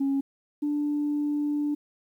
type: tone pair in turn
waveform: sine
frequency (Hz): 275 / 293.8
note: C#4 / D4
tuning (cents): -14 / +1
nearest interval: minor second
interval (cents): 115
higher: second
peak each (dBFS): -21 / -23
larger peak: first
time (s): 0-0.21 / 0.62-1.75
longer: second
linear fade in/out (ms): 10
effects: tanh soft clip ceiling -20 dBFS + 10-bit